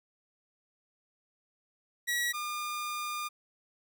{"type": "tone pair in turn", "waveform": "sawtooth", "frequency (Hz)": [1923, 1208.2], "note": ["B6", "D6"], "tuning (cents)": [-47, 49], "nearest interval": "minor sixth", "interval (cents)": 804, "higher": "first", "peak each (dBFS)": [-25, -30], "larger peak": "first", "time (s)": [[2.07, 2.33], [2.33, 3.29]], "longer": "second", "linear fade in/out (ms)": 20, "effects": []}